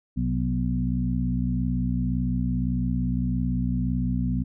harmonic tone with a mistuned harmonic, 61.74 Hz, B1, in tune, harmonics 1 / 2 / 3 / 4, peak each -28 / -28 / -28 / -28 dBFS, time 0.16-4.44 s, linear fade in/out 20 ms, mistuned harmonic 2, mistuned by +55 cents, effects none

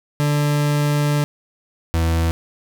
40% pulse tone pair in turn, 146.83 / 82.41 Hz, D3 / E2, 0 / 0 cents, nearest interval minor seventh, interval 1000 cents, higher first, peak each -15 dBFS, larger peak neither, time 0.2-1.24 / 1.94-2.31 s, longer first, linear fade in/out 0 ms, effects none

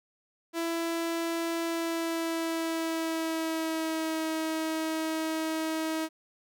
sawtooth tone with pitch glide, 333.3 to 318.6 Hz, E4 to D#4, +19 to +41 cents, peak -25 dBFS, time 0.53-6.09 s, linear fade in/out 50 ms, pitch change -78 cents, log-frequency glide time 1.64-4.27 s, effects none

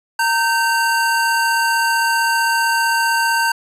square tone pair together, 922.3 / 1549 Hz, A#5 / G6, -19 / -21 cents, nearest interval major sixth, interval 898 cents, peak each -18 dBFS, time 0.19-3.52 s, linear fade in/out 5 ms, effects resampled to 32000 Hz + 8-bit

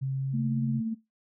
sine tone with pitch glide, 134.2 to 135.06 Hz, C3 to C#3, +44 to -45 cents, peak -27 dBFS, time 0.01-0.81 s, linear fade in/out 20 ms, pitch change +11 cents, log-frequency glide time 0.15-0.29 s
sine tone with tremolo, 223.9 Hz, A3, 30 cents sharp, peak -26 dBFS, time 0.33-0.95 s, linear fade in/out 20 ms, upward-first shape triangle, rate 17 Hz, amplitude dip 40%
effects noise-tail reverb RT60 0.2 s tail -19 dB re dry

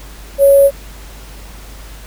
sine tone with sample-and-hold, 556 Hz, C#5, 5 cents sharp, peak -4 dBFS, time 0.38-0.71 s, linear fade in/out 50 ms, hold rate 11025 Hz, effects added 50 Hz sine -32 dBFS peak until 2.06 s + pink hiss -38 dBFS RMS until 2.06 s

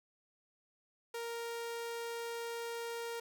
sawtooth tone, 466.2 Hz, A#4, in tune, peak -35 dBFS, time 1.14-3.2 s, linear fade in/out 5 ms, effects none

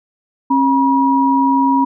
sine tone pair together, 270 / 962.2 Hz, C#4 / B5, -45 / -45 cents, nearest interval octave + minor seventh, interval 2200 cents, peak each -13 dBFS, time 0.5-1.85 s, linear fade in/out 10 ms, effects none

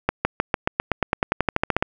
accelerating click train, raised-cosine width 0.5 ms, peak -3 dBFS, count 18, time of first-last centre 0.09-1.825 s, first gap 160 ms, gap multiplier 0.94, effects none

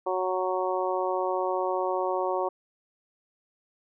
harmonic tone, 185 Hz, F#3, in tune, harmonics 2 / 3 / 4 / 5 / 6, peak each -30 / -30 / -32 / -32 / -34 dBFS, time 0.06-2.49 s, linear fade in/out 10 ms, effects none

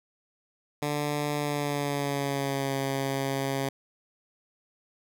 10% pulse tone with pitch glide, 147.1 to 136.46 Hz, D3 to C#3, +3 to -27 cents, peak -19 dBFS, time 0.82-3.69 s, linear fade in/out 5 ms, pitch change -130 cents, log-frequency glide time 1.37-2.74 s, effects none

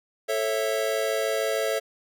square chord, A major, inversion none, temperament equal with one note detuned, 440 / 546.1 / 659.3 Hz, A4 / C#5 / E5, 0 / -26 / 0 cents, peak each -29 dBFS, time 0.28-1.8 s, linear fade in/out 20 ms, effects none

